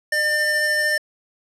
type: tone pair together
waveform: square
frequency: 603.8 / 1798 Hz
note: D5 / A6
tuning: +48 / +37 cents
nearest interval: octave + perfect fifth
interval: 1889 cents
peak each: -27 / -19 dBFS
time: 0.12-0.98 s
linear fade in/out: 5 ms
effects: low-pass 11000 Hz 12 dB/octave

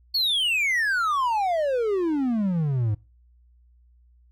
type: exponential sweep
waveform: triangle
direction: down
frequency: 4488 to 100.8 Hz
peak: -19 dBFS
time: 0.14-2.95 s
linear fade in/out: 10 ms
effects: noise-tail reverb RT60 0.3 s tail -22 dB re dry + added 60 Hz sine -54 dBFS peak until 4.31 s

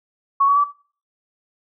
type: tone with pitch steps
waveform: sine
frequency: 1108.7 / 1130.7 / 1153.1 Hz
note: C#6 / C#6 / D6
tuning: 0 / +34 / -32 cents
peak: -12 dBFS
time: 0.4-0.643 s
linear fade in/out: 10 ms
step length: 81 ms
effects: noise-tail reverb RT60 0.4 s tail -17 dB re dry

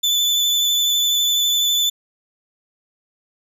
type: tone with vibrato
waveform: 35% pulse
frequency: 3500 Hz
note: A7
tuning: 10 cents flat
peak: -14 dBFS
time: 0.03-1.9 s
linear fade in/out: 10 ms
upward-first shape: sine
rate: 12 Hz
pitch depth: 18 cents each way
effects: none

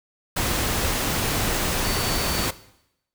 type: tone in noise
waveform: sine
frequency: 4500 Hz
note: C#8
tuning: 25 cents sharp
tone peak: -32 dBFS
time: 1.84-2.47 s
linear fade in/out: 10 ms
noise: pink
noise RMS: -24 dBFS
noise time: 0.36-2.51 s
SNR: -11 dB
effects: noise-tail reverb RT60 0.8 s tail -17 dB re dry

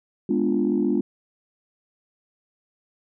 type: chord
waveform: sine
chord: G# diminished seventh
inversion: none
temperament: equal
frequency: 207.7 / 246.9 / 293.7 / 349.2 Hz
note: G#3 / B3 / D4 / F4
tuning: 0 / 0 / 0 / 0 cents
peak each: -24 dBFS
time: 0.29-1.01 s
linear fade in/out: 5 ms
effects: tanh soft clip ceiling -11 dBFS

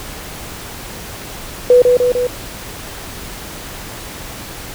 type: tone with echo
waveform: sine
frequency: 493.9 Hz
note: B4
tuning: in tune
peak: -4 dBFS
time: 1.7-1.82 s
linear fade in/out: 2 ms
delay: 150 ms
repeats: 3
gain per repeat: -3 dB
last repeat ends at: 2.27 s
effects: pink hiss -30 dBFS RMS until 4.74 s

